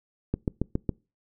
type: click train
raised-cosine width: 3 ms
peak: -12 dBFS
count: 5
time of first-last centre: 0.34-0.892 s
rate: 7.24 Hz
effects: noise-tail reverb RT60 0.3 s tail -25 dB re dry